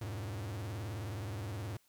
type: tone with vibrato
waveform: 45% pulse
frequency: 103.83 Hz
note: G#2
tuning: in tune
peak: -38 dBFS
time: 0.01-1.77 s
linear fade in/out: 5 ms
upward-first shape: triangle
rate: 19 Hz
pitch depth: 290 cents each way
effects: white hiss -71 dBFS RMS until 1.88 s